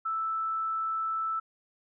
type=tone; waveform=sine; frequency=1318.5 Hz; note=E6; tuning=in tune; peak=-28 dBFS; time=0.05-1.4 s; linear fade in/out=10 ms; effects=none